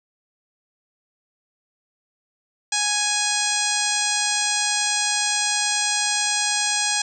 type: harmonic tone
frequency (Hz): 830.6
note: G#5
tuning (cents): 0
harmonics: 1 / 2 / 3 / 4 / 5 / 6 / 7 / 8 / 9 / 10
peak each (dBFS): -29 / -29 / -29 / -29 / -29 / -29 / -29 / -29 / -29 / -29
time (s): 2.72-7.02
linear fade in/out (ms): 5
effects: none